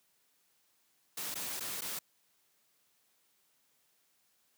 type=noise with dropouts; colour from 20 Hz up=white; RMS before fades=-39 dBFS; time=1.17-1.99 s; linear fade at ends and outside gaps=5 ms; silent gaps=1.344-1.354 / 1.597-1.605 / 1.81-1.818 s; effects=white hiss -73 dBFS RMS until 4.57 s + high-pass 100 Hz 12 dB/octave